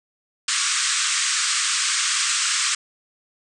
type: band-pass noise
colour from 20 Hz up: white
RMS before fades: -22 dBFS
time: 0.48-2.75 s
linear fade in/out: 5 ms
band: 1100 to 8800 Hz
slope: 96 dB/octave
effects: none